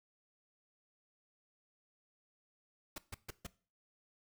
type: noise bursts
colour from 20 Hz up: pink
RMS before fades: -43 dBFS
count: 4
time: 2.96-3.468 s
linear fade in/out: 5 ms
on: 22 ms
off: 140 ms
effects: noise-tail reverb RT60 0.4 s tail -19 dB re dry